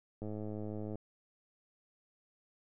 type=click train; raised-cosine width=2 ms; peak=-29 dBFS; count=79; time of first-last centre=0.22-0.956 s; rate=106 Hz; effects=none